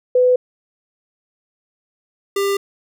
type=tone pair in turn; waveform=sine / square; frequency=501 / 397.6 Hz; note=B4 / G4; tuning=+25 / +25 cents; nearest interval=major third; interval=400 cents; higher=first; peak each=-10 / -17 dBFS; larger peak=first; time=0.15-0.36 / 2.36-2.57 s; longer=neither; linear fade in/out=5 ms; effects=none